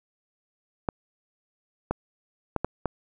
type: clicks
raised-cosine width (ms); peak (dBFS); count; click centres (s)
1; -11; 5; 0.888 / 1.91 / 2.563 / 2.646 / 2.857
effects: none